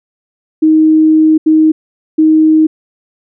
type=tone bursts at uneven times; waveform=sine; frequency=313.7 Hz; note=D#4; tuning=14 cents sharp; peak=-4 dBFS; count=3; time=0.62-1.38 / 1.46-1.72 / 2.18-2.67 s; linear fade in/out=10 ms; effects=none